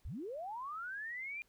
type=linear sweep; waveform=sine; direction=up; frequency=38.69 to 2431 Hz; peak=-40 dBFS; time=0.05-1.42 s; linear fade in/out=0 ms; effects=pink hiss -73 dBFS RMS until 1.48 s